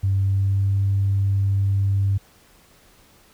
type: tone with pitch glide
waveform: sine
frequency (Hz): 97.2 to 98.56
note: G2 to G2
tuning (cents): -14 to +10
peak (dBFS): -16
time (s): 0.03-2.18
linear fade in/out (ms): 10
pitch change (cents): +24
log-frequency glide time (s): 0.17-0.73
effects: tanh soft clip ceiling -12 dBFS + pink hiss -54 dBFS RMS until 3.33 s